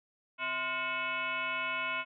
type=tone with frequency modulation; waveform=sine; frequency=1817 Hz; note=A#6; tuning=45 cents flat; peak=-31 dBFS; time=0.38-2.05 s; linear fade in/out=50 ms; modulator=389 Hz; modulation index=2.6; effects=none

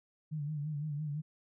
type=tone with vibrato; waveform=sine; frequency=149.4 Hz; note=D3; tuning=30 cents sharp; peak=-34 dBFS; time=0.31-1.22 s; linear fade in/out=20 ms; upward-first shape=sine; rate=5.9 Hz; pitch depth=72 cents each way; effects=none

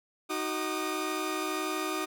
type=tone cluster; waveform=sawtooth; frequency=312.8 / 374.5 / 1219 Hz; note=D#4 / F#4 / D#6; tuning=+9 / +21 / -36 cents; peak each=-31 dBFS; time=0.29-2.06 s; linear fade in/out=20 ms; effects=none

